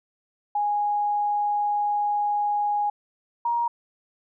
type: tone pair in turn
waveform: sine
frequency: 827 / 943.6 Hz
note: G#5 / A#5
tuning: -8 / +21 cents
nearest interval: major second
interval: 229 cents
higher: second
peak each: -21 dBFS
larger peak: neither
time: 0.55-2.9 / 3.45-3.68 s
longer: first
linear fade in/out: 5 ms
effects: none